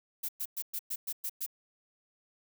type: noise bursts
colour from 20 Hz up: violet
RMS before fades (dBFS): -35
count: 8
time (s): 0.23-1.464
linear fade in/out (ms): 10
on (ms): 58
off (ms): 110
effects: none